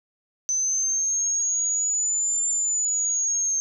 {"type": "exponential two-way sweep", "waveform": "sine", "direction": "up then down", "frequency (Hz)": [6100, 7230, 6350], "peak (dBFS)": -21, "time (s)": [0.49, 3.6], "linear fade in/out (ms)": 0, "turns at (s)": 2.46, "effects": []}